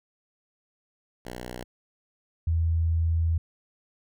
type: tone pair in turn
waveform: 5% pulse / sine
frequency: 61.2 / 82.28 Hz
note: B1 / E2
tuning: -15 / -3 cents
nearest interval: perfect fourth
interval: 512 cents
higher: second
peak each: -25 / -21 dBFS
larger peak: second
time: 1.25-1.64 / 2.47-3.38 s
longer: second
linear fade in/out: 5 ms
effects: none